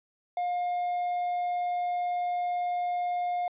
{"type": "tone with quantisation", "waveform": "triangle", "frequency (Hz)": 711, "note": "F5", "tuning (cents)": 31, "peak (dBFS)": -25, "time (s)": [0.37, 3.48], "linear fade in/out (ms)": 2, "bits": 9, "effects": ["resampled to 8000 Hz"]}